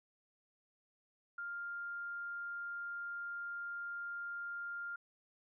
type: tone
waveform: sine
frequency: 1400 Hz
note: F6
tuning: 4 cents sharp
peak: -40 dBFS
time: 1.38-4.96 s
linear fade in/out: 5 ms
effects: none